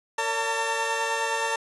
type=tone cluster; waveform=20% pulse; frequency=455.3 / 570 / 901 Hz; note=A#4 / C#5 / A5; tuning=-41 / +48 / +41 cents; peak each=-26 / -27 / -22 dBFS; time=0.18-1.56 s; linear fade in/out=5 ms; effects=resampled to 24000 Hz